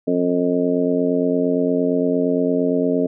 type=harmonic tone; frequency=88.7 Hz; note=F2; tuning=27 cents sharp; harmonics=2 / 3 / 4 / 5 / 6 / 7; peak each=-27 / -19 / -28 / -21 / -30 / -24 dBFS; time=0.07-3.07 s; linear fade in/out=10 ms; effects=none